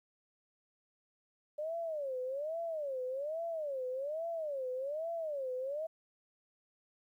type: tone with vibrato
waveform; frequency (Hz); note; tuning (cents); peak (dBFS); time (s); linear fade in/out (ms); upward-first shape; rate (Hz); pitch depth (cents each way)
sine; 584; D5; -10; -35; 1.58-5.87; 10; sine; 1.2; 250
effects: 12-bit